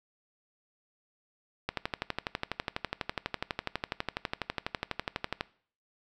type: click train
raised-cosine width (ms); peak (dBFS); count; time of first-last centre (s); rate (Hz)
0.3; -14; 46; 1.69-5.409; 12.1
effects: noise-tail reverb RT60 0.5 s tail -20 dB re dry